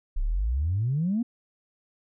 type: exponential sweep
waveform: sine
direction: up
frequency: 30.55 to 246.9 Hz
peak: -22 dBFS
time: 0.16-1.23 s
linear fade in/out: 10 ms
effects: tanh soft clip ceiling -18 dBFS